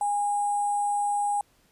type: tone with sample-and-hold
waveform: sine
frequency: 820 Hz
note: G#5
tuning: 22 cents flat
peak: -23 dBFS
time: 0.01-1.41 s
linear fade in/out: 2 ms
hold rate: 8820 Hz
effects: pink hiss -64 dBFS RMS until 1.71 s + resampled to 32000 Hz